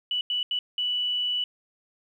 sine tone bursts at uneven times, 2960 Hz, F#7, in tune, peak -24 dBFS, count 4, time 0.11-0.21 / 0.3-0.43 / 0.51-0.59 / 0.78-1.44 s, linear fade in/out 2 ms, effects 10-bit

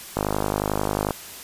click train, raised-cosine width 1 ms, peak -8 dBFS, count 49, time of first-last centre 0.17-1.107 s, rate 51.2 Hz, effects white hiss -39 dBFS RMS until 1.43 s + resampled to 32000 Hz

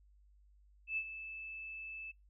sine tone with ADSR envelope, 2626 Hz, E7, 7 cents flat, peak -32 dBFS, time 0.87-2.12 s, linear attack 100 ms, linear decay 64 ms, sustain -11 dB, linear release 16 ms, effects noise-tail reverb RT60 0.2 s tail -25 dB re dry + added 50 Hz sine -62 dBFS peak until 2.29 s

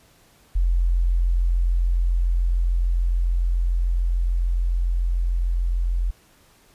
sine tone with level ramp, 43.45 Hz, F1, 8 cents flat, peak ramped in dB -16 to -19 dBFS, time 0.55-6.11 s, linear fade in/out 10 ms, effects pink hiss -56 dBFS RMS until 6.74 s + resampled to 32000 Hz

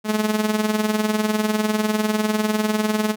sawtooth tone with tremolo, 214.2 Hz, A3, 46 cents flat, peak -12 dBFS, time 0.04-3.16 s, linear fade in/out 50 ms, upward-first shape sine, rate 20 Hz, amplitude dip 65%, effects none

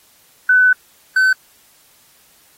sine / triangle tone pair in turn, 1503 / 1523.1 Hz, F#6 / F#6, +27 / +50 cents, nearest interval unison, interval 23 cents, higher second, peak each -8 dBFS, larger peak neither, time 0.49-0.73 / 1.16-1.33 s, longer first, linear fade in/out 5 ms, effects white hiss -52 dBFS RMS until 2.57 s + AAC 48 kbps

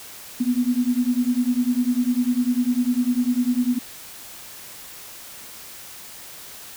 sine beating tone pair, 241.3 / 251.3 Hz, B3 / B3, -40 / +30 cents, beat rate 10 Hz, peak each -21 dBFS, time 0.4-3.79 s, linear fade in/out 10 ms, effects white hiss -40 dBFS RMS until 6.76 s

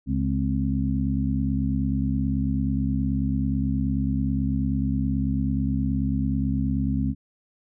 harmonic tone with a mistuned harmonic, 69.3 Hz, C#2, in tune, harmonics 1 / 2 / 3 / 4, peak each -27 / -27 / -27 / -27 dBFS, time 0.06-7.15 s, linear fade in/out 50 ms, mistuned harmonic 4, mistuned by -75 cents, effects none

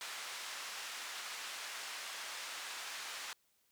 pink band-pass noise, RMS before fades -45 dBFS, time 0.01-3.33 s, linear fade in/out 0 ms, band 1200 to 7800 Hz, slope 12 dB/octave, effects white hiss -75 dBFS RMS until 3.71 s

